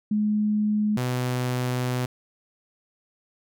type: tone pair in turn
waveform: sine / sawtooth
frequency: 210.9 / 125.4 Hz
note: G#3 / B2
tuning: +27 / +27 cents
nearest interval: major sixth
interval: 900 cents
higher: first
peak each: -20 dBFS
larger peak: neither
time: 0.11-0.97 / 0.97-2.06 s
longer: second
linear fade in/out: 5 ms
effects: none